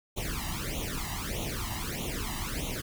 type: noise with flanger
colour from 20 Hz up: pink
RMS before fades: -34 dBFS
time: 0.16-2.82 s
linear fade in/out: 20 ms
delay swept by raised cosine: 0.3 to 1.05 ms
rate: 1.6 Hz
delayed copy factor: +0.95
effects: none